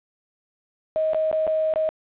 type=tone with dropouts; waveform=sine; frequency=630 Hz; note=D#5; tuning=21 cents sharp; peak=-19 dBFS; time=0.96-1.89 s; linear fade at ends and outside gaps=0 ms; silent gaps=1.134-1.146 / 1.314-1.328 / 1.468-1.476 / 1.738-1.759 s; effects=resampled to 8000 Hz + 8-bit